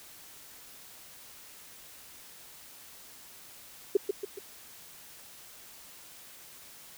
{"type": "tone with echo", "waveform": "sine", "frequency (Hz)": 399.4, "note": "G4", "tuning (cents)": 32, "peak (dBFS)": -18, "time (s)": [3.95, 3.97], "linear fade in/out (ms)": 5, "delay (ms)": 140, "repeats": 3, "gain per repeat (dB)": -6, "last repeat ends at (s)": 4.39, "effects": ["white hiss -51 dBFS RMS until 6.97 s"]}